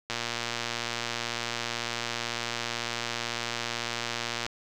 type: click train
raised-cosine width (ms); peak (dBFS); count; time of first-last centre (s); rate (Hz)
0.2; -13; 516; 0.1-4.464; 118
effects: 8-bit